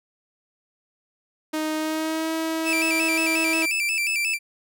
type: tone with pitch glide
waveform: sawtooth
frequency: 311.1 to 322.6 Hz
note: D#4 to E4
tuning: 0 to -37 cents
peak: -20 dBFS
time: 1.53-3.66 s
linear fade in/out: 10 ms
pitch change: +63 cents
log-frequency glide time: 1.77-2.33 s
type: tone with vibrato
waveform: 40% pulse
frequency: 2481 Hz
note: D#7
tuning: 6 cents flat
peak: -21 dBFS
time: 2.64-4.39 s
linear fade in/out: 50 ms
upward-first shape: square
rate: 5.6 Hz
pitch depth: 93 cents each way
effects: none